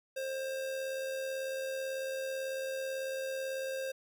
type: tone with amplitude modulation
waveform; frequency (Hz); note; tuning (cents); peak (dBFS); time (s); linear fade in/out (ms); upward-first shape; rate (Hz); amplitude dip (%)
square; 531; C5; +25; -34; 0.16-3.92; 10; sine; 78.1; 35
effects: none